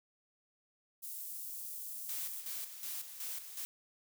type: high-pass noise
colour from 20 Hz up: white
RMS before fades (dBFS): -44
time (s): 1.02-2.42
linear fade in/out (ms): 20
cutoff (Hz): 10000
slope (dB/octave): 12
type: noise with tremolo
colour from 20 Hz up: blue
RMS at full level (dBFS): -41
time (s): 2.09-3.65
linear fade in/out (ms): 0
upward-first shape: square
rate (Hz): 2.7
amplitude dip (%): 60
effects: none